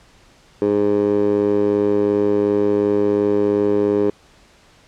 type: tone with band-pass filter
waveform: 15% pulse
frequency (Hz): 102.8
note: G#2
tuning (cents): -17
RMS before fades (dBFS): -17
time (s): 0.62-4.1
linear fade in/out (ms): 0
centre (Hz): 420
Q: 3.2
effects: pink hiss -51 dBFS RMS until 4.87 s + low-pass 7000 Hz 12 dB/octave